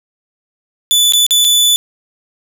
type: tone with dropouts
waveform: sawtooth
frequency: 3481 Hz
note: A7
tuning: 19 cents flat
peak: -5 dBFS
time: 0.91-1.76 s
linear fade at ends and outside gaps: 0 ms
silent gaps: 1.123-1.135 / 1.265-1.308 / 1.445-1.449 s
effects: none